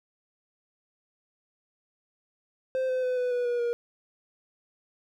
triangle tone with pitch steps, 520 / 512.2 / 504.6 / 497.1 / 489.7 / 482.4 / 475.2 Hz, C5 / C5 / B4 / B4 / B4 / B4 / A#4, -11 / -37 / +37 / +11 / -15 / -41 / +33 cents, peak -23 dBFS, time 2.75-3.73 s, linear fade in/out 0 ms, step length 140 ms, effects none

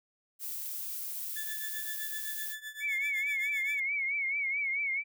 violet noise, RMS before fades -38 dBFS, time 0.39-2.56 s, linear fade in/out 50 ms
35% pulse tone with tremolo, 1740 Hz, A6, 20 cents flat, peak -35 dBFS, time 1.36-3.8 s, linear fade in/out 5 ms, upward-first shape triangle, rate 7.8 Hz, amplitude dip 90%
sine tone with vibrato, 2217 Hz, C#7, in tune, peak -29 dBFS, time 2.8-5.04 s, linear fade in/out 50 ms, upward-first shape triangle, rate 4.6 Hz, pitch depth 100 cents each way
effects none

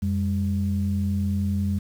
sine tone pair together, 89.6 / 200.3 Hz, F2 / G3, +45 / +38 cents, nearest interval octave + major second, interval 1393 cents, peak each -23 / -24 dBFS, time 0.02-1.79 s, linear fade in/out 10 ms, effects tanh soft clip ceiling -14 dBFS + 8-bit

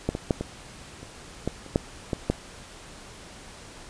clicks, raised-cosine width 2 ms, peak -10 / -15 / -7 / -15 / -27 / -12 / -30 / -6 / -12 / -8 dBFS, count 10, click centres 0.09 / 0.151 / 0.308 / 0.41 / 1.03 / 1.476 / 1.663 / 1.759 / 2.132 / 2.3 s, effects pink hiss -45 dBFS RMS until 3.89 s + resampled to 22050 Hz

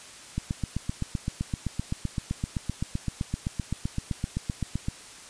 click train, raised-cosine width 5 ms, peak -15 dBFS, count 36, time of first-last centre 0.38-4.885 s, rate 7.77 Hz, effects white hiss -46 dBFS RMS until 5.29 s + resampled to 22050 Hz

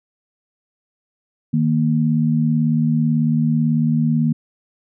sine tone pair together, 155.56 / 233.7 Hz, D#3 / A#3, 0 / +5 cents, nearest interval perfect fifth, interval 705 cents, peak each -17 dBFS, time 1.53-4.33 s, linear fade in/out 10 ms, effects none

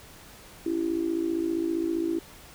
sine tone with amplitude modulation, 332.3 Hz, E4, 14 cents sharp, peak -21 dBFS, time 0.66-2.19 s, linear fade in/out 5 ms, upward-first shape sine, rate 55.2 Hz, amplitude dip 80%, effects pink hiss -49 dBFS RMS until 2.54 s

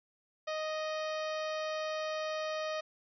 harmonic tone with a mistuned harmonic, 622.3 Hz, D#5, in tune, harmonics 1 / 2 / 3 / 4 / 5 / 6 / 7 / 8 / 9, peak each -35 / -41 / -45 / -47 / -49 / -51 / -52 / -53 / -54 dBFS, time 0.47-2.81 s, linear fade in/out 10 ms, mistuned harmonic 9, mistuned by +36 cents, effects none

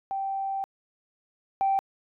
sine tone pair in turn, 780 / 780 Hz, G5 / G5, -9 / -9 cents, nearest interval unison, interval 0 cents, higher neither, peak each -27 / -20 dBFS, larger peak second, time 0.11-0.64 / 1.61-1.79 s, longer first, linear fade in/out 0 ms, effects tanh soft clip ceiling -17 dBFS

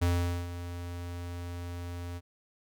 square tone with ADSR envelope, 87.31 Hz, F2, in tune, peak -24 dBFS, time 0.01-2.21 s, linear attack 16 ms, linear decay 440 ms, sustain -13 dB, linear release 43 ms, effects none

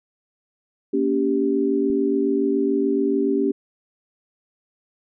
sine chord, G diminished, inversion first, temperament just, 235.2 / 282.2 / 392 Hz, Bb3 / Db4 / G4, +16 / +31 / 0 cents, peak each -25 / -21 / -21 dBFS, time 0.93-3.52 s, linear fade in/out 10 ms
click, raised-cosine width 3 ms, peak -26 dBFS, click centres 1.901 s
effects none

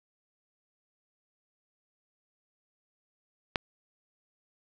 click, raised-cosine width 0.3 ms, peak -10 dBFS, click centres 3.558 s, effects none

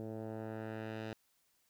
10% pulse tone with low-pass filter sweep, 110 Hz, A2, in tune, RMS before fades -43 dBFS, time 0-1.13 s, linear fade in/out 0 ms, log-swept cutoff 490 to 4000 Hz, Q 0.95, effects white hiss -75 dBFS RMS until 1.69 s

